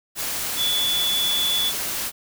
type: tone in noise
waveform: sine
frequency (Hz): 3441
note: A7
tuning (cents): -39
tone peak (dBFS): -20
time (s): 0.56-1.73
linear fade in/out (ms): 50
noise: white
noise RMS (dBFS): -27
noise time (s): 0.15-2.12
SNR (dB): +4
effects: none